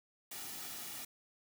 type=noise with comb filter; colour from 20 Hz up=white; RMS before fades=-45 dBFS; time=0.31-1.05 s; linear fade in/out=5 ms; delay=1.9 ms; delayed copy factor=-0.5; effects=none